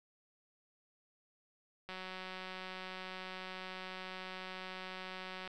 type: click train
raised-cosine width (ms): 0.3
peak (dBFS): -29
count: 668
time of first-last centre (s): 1.89-5.476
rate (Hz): 186
effects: none